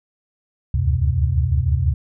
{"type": "tone cluster", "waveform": "sine", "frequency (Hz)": [71.5, 77.6, 91.6, 127.3], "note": ["D2", "D#2", "F#2", "C3"], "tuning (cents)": [-46, -4, -17, -47], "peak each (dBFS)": -21, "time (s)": [0.74, 1.94], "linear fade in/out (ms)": 5, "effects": []}